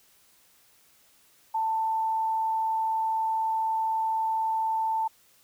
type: tone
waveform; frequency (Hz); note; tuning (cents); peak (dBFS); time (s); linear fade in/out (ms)
sine; 888; A5; +16; -24; 1.54-5.08; 10
effects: white hiss -61 dBFS RMS until 5.43 s